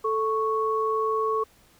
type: tone pair together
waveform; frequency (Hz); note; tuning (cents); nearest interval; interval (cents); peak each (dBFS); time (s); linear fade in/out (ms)
sine; 439.5 / 1107.5; A4 / C#6; -2 / -2; octave + major third; 1600; -25; 0.04-1.44; 10
effects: pink hiss -58 dBFS RMS until 1.79 s